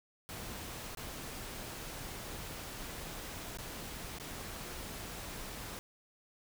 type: noise with dropouts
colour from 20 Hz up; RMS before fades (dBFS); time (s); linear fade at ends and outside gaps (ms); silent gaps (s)
pink; -44; 0.29-5.79; 0; 0.949-0.972 / 3.572-3.586 / 4.185-4.199
effects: none